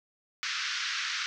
pink band-pass noise, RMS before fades -33 dBFS, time 0.43-1.26 s, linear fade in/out 0 ms, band 1300 to 6000 Hz, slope 48 dB/octave, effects none

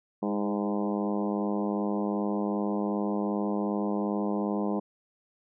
harmonic tone with a mistuned harmonic, 102.6 Hz, G#2, 21 cents flat, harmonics 2 / 3 / 4 / 5 / 6 / 7 / 8 / 9 / 10, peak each -29 / -33 / -35 / -37 / -39 / -40 / -41 / -42 / -43 dBFS, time 0.22-4.8 s, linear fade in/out 10 ms, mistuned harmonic 3, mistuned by +30 cents, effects none

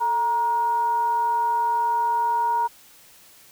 sine tone with frequency modulation, 942 Hz, A#5, 18 cents sharp, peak -19 dBFS, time 0-2.68 s, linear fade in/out 20 ms, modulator 500 Hz, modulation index 0.23, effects white hiss -51 dBFS RMS until 3.51 s

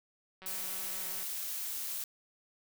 click train, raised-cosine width 0.3 ms, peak -34 dBFS, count 153, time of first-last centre 0.42-1.229 s, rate 188 Hz
blue noise, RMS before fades -38 dBFS, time 0.46-2.04 s, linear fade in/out 2 ms
effects none

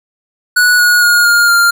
square tone with pitch steps, 1470 / 1451.4 / 1433.1 / 1415 / 1397.1 Hz, F#6 / F#6 / F6 / F6 / F6, -12 / -34 / +44 / +22 / 0 cents, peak -7 dBFS, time 0.56-1.71 s, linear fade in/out 10 ms, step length 230 ms, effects none

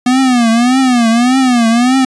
square tone with vibrato, 244.8 Hz, B3, 15 cents flat, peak -8 dBFS, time 0.06-2.05 s, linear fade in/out 5 ms, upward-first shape triangle, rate 1.7 Hz, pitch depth 160 cents each way, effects resampled to 22050 Hz

